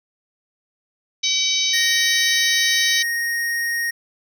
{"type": "harmonic tone", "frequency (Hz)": 763, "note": "G5", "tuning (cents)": -47, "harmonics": [3, 4, 5, 6, 7, 8], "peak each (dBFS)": [-26, -27, -21, -27, -26, -24], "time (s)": [1.23, 3.03], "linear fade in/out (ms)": 10}
{"type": "tone", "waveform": "square", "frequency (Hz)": 1864.7, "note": "A#6", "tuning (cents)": 0, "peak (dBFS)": -21, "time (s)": [1.73, 3.91], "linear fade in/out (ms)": 10}
{"effects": []}